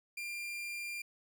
40% pulse tone, 2391 Hz, D7, 30 cents sharp, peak -38 dBFS, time 0.17-1.02 s, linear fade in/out 5 ms, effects none

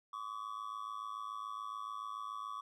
triangle tone with amplitude modulation, 1138 Hz, C#6, 45 cents sharp, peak -35 dBFS, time 0.13-2.61 s, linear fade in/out 5 ms, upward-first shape sine, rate 107 Hz, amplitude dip 85%, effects none

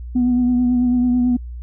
sine tone with vibrato, 246.9 Hz, B3, in tune, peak -12 dBFS, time 0.15-1.37 s, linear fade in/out 10 ms, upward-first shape triangle, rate 9.1 Hz, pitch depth 31 cents each way, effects tanh soft clip ceiling -10 dBFS + added 60 Hz sine -28 dBFS peak until 1.62 s

